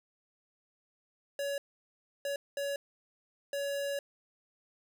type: tone bursts at uneven times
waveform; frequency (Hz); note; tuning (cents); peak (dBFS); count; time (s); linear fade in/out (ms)
square; 563; C#5; +27; -33; 4; 1.39-1.58 / 2.25-2.36 / 2.57-2.76 / 3.53-3.99; 2
effects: none